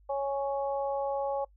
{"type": "harmonic tone", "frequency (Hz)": 277.2, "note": "C#4", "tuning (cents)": 0, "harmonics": [2, 3, 4], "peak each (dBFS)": [-30, -33, -42], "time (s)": [0.09, 1.45], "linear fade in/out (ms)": 10, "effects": ["noise-tail reverb RT60 0.1 s tail -23 dB re dry", "added 50 Hz sine -57 dBFS peak until 1.56 s"]}